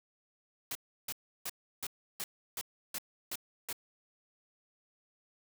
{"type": "noise bursts", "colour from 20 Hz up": "white", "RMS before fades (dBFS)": -38, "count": 9, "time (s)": [0.71, 3.728], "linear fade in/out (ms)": 2, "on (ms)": 42, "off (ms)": 330, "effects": []}